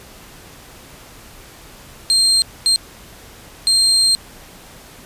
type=tone bursts at uneven times; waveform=35% pulse; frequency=4186 Hz; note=C8; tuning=in tune; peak=-10 dBFS; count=3; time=2.1-2.42 / 2.66-2.76 / 3.67-4.15 s; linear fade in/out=0 ms; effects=pink hiss -41 dBFS RMS until 5.05 s + resampled to 32000 Hz